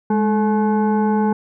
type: tone with frequency modulation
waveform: sine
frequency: 208.6 Hz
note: G#3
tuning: 8 cents sharp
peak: -14 dBFS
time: 0.1-1.33 s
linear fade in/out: 5 ms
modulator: 645 Hz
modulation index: 0.92
effects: none